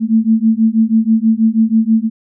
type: beating tone pair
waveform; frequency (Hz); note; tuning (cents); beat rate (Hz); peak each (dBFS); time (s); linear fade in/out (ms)
sine; 219.7 / 225.9; A3 / A3; -2 / +46; 6.2; -12; 0-2.1; 50
effects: none